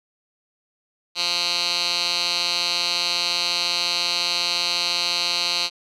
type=tone with band-pass filter; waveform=10% pulse; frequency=174.4 Hz; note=F3; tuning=2 cents flat; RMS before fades=-23 dBFS; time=1.15-5.7 s; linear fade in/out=50 ms; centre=4000 Hz; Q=4.1; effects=none